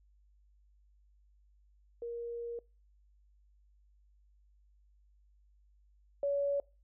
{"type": "tone pair in turn", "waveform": "sine", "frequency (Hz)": [470.8, 565.2], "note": ["A#4", "C#5"], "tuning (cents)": [17, 34], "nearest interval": "minor third", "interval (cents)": 317, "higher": "second", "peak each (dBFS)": [-37, -29], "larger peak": "second", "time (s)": [[2.02, 2.59], [6.23, 6.6]], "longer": "first", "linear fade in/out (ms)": 2, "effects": ["noise-tail reverb RT60 0.3 s tail -25 dB re dry", "added 50 Hz sine -63 dBFS peak until 6.83 s"]}